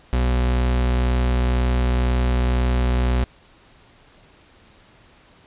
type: tone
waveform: 40% pulse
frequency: 62 Hz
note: B1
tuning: 7 cents sharp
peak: -16 dBFS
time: 0.13-3.24 s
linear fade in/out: 0 ms
effects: pink hiss -52 dBFS RMS until 5.46 s + resampled to 8000 Hz